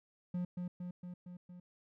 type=tone with echo; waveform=triangle; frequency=178.2 Hz; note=F3; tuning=35 cents sharp; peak=-32 dBFS; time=0.34-0.45 s; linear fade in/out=5 ms; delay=230 ms; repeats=5; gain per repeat=-3 dB; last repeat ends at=1.6 s; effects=none